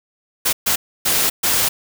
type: noise bursts at uneven times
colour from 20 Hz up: white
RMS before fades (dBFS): -17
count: 4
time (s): 0.45-0.53 / 0.66-0.76 / 1.05-1.3 / 1.43-1.69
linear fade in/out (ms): 10
effects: none